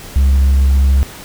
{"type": "tone with tanh clipping", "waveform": "triangle", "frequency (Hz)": 67.7, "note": "C#2", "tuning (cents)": -40, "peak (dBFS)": -8, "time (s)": [0.16, 1.03], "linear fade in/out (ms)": 0, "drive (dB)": 7, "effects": ["pink hiss -33 dBFS RMS until 1.24 s"]}